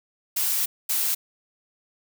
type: noise bursts at uneven times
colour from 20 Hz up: blue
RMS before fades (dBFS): -24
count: 2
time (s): 0.36-0.66 / 0.89-1.15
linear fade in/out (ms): 10
effects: none